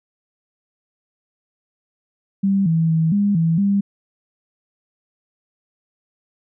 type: tone with pitch steps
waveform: sine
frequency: 196 / 163.1 / 161.4 / 202.9 / 164.2 / 199.7 Hz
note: G3 / E3 / E3 / G#3 / E3 / G3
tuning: 0 / -18 / -36 / -40 / -6 / +32 cents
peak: -14 dBFS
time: 2.43-3.81 s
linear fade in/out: 10 ms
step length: 230 ms
effects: none